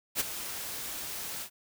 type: noise with ADSR envelope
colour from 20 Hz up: white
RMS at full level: -27 dBFS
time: 0.15-1.5 s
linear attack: 53 ms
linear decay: 17 ms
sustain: -11 dB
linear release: 84 ms
effects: none